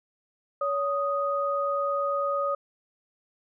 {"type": "tone pair together", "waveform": "sine", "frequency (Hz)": [564.4, 1244.5], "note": ["C#5", "D#6"], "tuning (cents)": [31, 0], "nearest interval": "octave + major second", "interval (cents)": 1369, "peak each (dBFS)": -27, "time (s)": [0.61, 2.55], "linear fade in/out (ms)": 5, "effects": []}